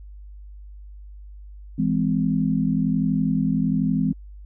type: chord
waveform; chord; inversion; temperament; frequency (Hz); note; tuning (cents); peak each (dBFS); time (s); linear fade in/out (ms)
sine; E augmented; none; just; 164.81 / 206 / 257.5; E3 / G#3 / B#3; 0 / -14 / -28; -23; 1.78-4.13; 10
effects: added 50 Hz sine -38 dBFS peak until 4.45 s